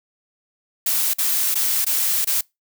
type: noise with dropouts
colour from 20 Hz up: blue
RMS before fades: -20 dBFS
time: 0.86-2.41 s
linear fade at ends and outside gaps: 5 ms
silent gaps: 1.136-1.184 / 1.544-1.554 / 1.847-1.865 / 2.247-2.271 s
effects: noise-tail reverb RT60 0.2 s tail -25 dB re dry